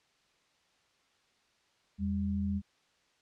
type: tone pair together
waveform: sine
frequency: 83.89 / 199.3 Hz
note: E2 / G3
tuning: +31 / +29 cents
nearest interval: octave + minor third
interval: 1498 cents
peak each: -34 / -31 dBFS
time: 1.98-2.62 s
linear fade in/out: 50 ms
effects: white hiss -70 dBFS RMS until 3.21 s + low-pass 5000 Hz 12 dB/octave